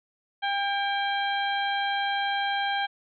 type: harmonic tone with a mistuned harmonic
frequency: 800 Hz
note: G5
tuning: 35 cents sharp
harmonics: 1 / 2 / 3 / 4 / 5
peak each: -27 / -30 / -36 / -33 / -41 dBFS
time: 0.42-2.87 s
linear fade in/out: 20 ms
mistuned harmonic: 3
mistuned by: -50 cents
effects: none